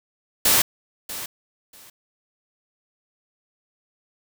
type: noise with echo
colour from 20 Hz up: white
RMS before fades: -17 dBFS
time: 0.45-0.62 s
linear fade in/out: 5 ms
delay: 640 ms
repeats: 2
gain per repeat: -15 dB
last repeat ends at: 1.9 s
effects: none